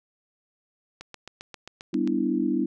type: click train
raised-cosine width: 0.2 ms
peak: -22 dBFS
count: 9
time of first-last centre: 1.01-2.075 s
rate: 7.51 Hz
type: chord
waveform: sine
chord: E minor seventh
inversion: first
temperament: equal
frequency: 196 / 246.9 / 293.7 / 329.6 Hz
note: G3 / B3 / D4 / E4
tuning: 0 / 0 / 0 / 0 cents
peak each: -30 / -27 / -27 / -27 dBFS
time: 1.93-2.66 s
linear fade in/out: 10 ms
effects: none